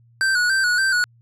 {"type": "tone with vibrato", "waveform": "square", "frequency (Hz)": 1510, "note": "F#6", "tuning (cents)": 35, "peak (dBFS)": -17, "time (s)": [0.21, 1.04], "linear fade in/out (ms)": 0, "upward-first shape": "square", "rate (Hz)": 3.5, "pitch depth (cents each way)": 57, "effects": ["added 117 Hz sine -51 dBFS peak until 1.21 s", "low-pass 9000 Hz 12 dB/octave"]}